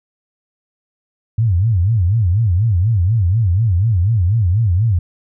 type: tone with vibrato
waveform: sine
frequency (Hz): 100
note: G2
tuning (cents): +35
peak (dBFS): -11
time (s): 1.38-4.99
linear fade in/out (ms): 5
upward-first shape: sine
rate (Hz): 4.1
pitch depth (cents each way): 280
effects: none